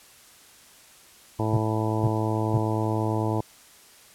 harmonic tone, 109.3 Hz, A2, 11 cents flat, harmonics 1 / 2 / 3 / 4 / 5 / 6 / 7 / 8 / 9, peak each -26 / -33 / -29 / -33 / -36 / -35 / -37 / -34 / -36 dBFS, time 1.39-3.41 s, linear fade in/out 5 ms
triangle tone bursts, 123.1 Hz, B2, 5 cents flat, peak -19 dBFS, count 3, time 1.53-2.579 s, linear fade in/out 5 ms, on 43 ms, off 460 ms
effects white hiss -52 dBFS RMS until 4.14 s + low-pass 12000 Hz 12 dB/octave

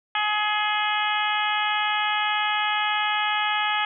harmonic tone with a mistuned harmonic, 421.7 Hz, G#4, 26 cents sharp, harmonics 2 / 3 / 4 / 5 / 6 / 7 / 8, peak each -26 / -28 / -29 / -30 / -31 / -31 / -32 dBFS, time 0.15-3.85 s, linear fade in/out 2 ms, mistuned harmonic 8, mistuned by -32 cents, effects none

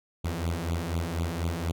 sawtooth beating tone pair, 82 / 86.1 Hz, E2 / F2, -9 / -24 cents, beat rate 4.1 Hz, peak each -27 dBFS, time 0.24-1.72 s, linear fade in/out 10 ms, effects none

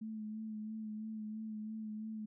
sine tone with vibrato, 216.7 Hz, A3, 26 cents flat, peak -40 dBFS, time 0.01-2.26 s, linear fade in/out 10 ms, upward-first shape sine, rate 3 Hz, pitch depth 27 cents each way, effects none

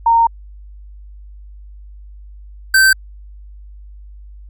sine / square tone pair in turn, 922 / 1550.6 Hz, A#5 / G6, -19 / -19 cents, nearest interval major sixth, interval 900 cents, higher second, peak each -8 dBFS, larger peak neither, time 0.06-0.27 / 2.74-2.93 s, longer first, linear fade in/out 5 ms, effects added 50 Hz sine -34 dBFS peak until 4.49 s

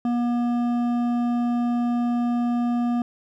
sine tone with hard clipping, 240.1 Hz, B3, 49 cents flat, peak -22 dBFS, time 0.05-3.02 s, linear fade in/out 2 ms, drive 9 dB, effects none

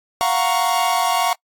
45% pulse chord, Gb major seventh, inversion third, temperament equal, 698.5 / 740 / 932.3 / 1108.7 Hz, F5 / Gb5 / Bb5 / Db6, 0 / 0 / 0 / 0 cents, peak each -22 dBFS, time 0.21-1.33 s, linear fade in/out 0 ms, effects noise-tail reverb RT60 0.1 s tail -25 dB re dry + AAC 64 kbps

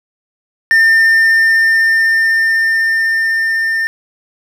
triangle tone with level ramp, 1804 Hz, A6, 43 cents sharp, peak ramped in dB -4 to -11 dBFS, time 0.71-3.87 s, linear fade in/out 0 ms, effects none

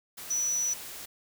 sine tone in noise, 5920 Hz, F#8, in tune, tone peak -26 dBFS, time 0.3-0.74 s, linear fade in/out 10 ms, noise white, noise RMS -42 dBFS, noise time 0.17-1.06 s, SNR +13 dB, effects none

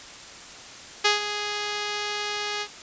5% pulse tone with ADSR envelope, 415.3 Hz, G#4, in tune, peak -5 dBFS, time 1.04-2.68 s, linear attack 14 ms, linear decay 140 ms, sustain -11 dB, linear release 63 ms, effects white hiss -42 dBFS RMS until 2.82 s + resampled to 16000 Hz

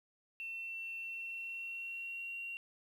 sine tone with pitch glide, 2699 to 2751 Hz, E7 to F7, +40 to -27 cents, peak -40 dBFS, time 0.4-2.57 s, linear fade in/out 0 ms, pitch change +33 cents, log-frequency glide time 0.94-2.38 s, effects 11-bit

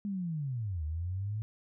sine linear two-way sweep, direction down then up, 207.7 to 74.5 to 110.6 Hz, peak -32 dBFS, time 0.05-1.42 s, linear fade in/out 0 ms, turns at 0.84 s, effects none

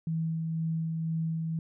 sine tone with tremolo, 162.2 Hz, E3, 28 cents flat, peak -27 dBFS, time 0.07-1.59 s, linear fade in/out 2 ms, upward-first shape sine, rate 2 Hz, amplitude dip 25%, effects none

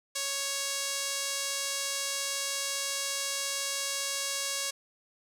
sawtooth tone with band-pass filter, 554.4 Hz, C#5, in tune, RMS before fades -33 dBFS, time 0.15-4.71 s, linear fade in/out 10 ms, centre 6900 Hz, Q 1.2, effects none

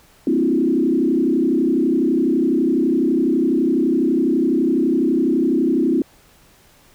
sine tone with frequency modulation, 293.7 Hz, D4, in tune, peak -14 dBFS, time 0.27-6.02 s, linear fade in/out 2 ms, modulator 32 Hz, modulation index 2, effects pink hiss -52 dBFS RMS until 6.94 s

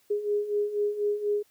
sine beating tone pair, 410.9 / 415 Hz, G#4 / G#4, -18 / -1 cents, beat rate 4.1 Hz, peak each -31 / -26 dBFS, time 0.1-1.43 s, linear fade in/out 10 ms, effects white hiss -65 dBFS RMS until 1.5 s

